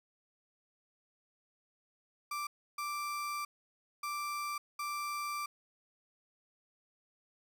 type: tone bursts at uneven times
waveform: 35% pulse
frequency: 1174.7 Hz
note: D6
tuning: in tune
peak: -34 dBFS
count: 4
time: 2.31-2.47 / 2.78-3.45 / 4.03-4.58 / 4.79-5.46 s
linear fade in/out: 5 ms
effects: none